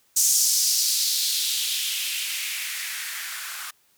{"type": "noise with band-pass filter sweep", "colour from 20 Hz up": "violet", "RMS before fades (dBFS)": -25, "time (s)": [0.16, 3.71], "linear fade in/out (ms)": 10, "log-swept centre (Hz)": [6700, 1300], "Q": 2.5, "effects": ["white hiss -63 dBFS RMS until 3.97 s", "high-pass 60 Hz 12 dB/octave"]}